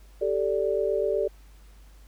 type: chord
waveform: sine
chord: G suspended second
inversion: none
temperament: equal with one note detuned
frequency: 392 / 440 / 582.9 Hz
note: G4 / A4 / D5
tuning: 0 / 0 / -13 cents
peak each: -27 dBFS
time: 0.21-1.28 s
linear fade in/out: 10 ms
effects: added 50 Hz sine -48 dBFS peak until 2.07 s + pink hiss -60 dBFS RMS until 2.07 s